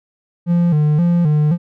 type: tone with vibrato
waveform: triangle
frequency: 161.3 Hz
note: E3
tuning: 37 cents flat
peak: -9 dBFS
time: 0.46-1.58 s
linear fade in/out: 50 ms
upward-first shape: square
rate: 1.9 Hz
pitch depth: 120 cents each way
effects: none